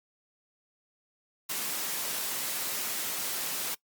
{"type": "high-pass noise", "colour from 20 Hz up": "white", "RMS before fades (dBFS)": -33, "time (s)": [1.49, 3.75], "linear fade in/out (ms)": 10, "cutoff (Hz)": 170, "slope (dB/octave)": 12, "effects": ["noise-tail reverb RT60 0.1 s tail -21 dB re dry", "Opus 48 kbps"]}